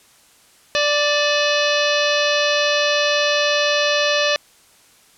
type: harmonic tone with a mistuned harmonic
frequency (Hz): 587.3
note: D5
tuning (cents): 0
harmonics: 1 / 2 / 3 / 4 / 5 / 6 / 7 / 8 / 9 / 10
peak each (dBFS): -19 / -26 / -23 / -24 / -26 / -26 / -26 / -31 / -32 / -32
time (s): 0.75-4.36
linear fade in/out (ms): 0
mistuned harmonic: 4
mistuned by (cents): +140
effects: white hiss -52 dBFS RMS until 5.17 s + low-pass 11000 Hz 12 dB/octave